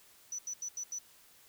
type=tone bursts; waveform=sine; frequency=5950 Hz; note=F#8; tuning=9 cents sharp; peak=-36 dBFS; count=5; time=0.32-0.986 s; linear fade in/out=2 ms; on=66 ms; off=84 ms; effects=white hiss -61 dBFS RMS until 1.48 s